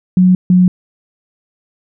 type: tone pair in turn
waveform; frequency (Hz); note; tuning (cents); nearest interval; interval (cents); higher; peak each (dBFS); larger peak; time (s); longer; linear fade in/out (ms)
sine; 183.2 / 181.62; F#3 / F#3; -17 / -32; unison; 15; first; -5; neither; 0.17-0.35 / 0.5-0.68; neither; 2
effects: none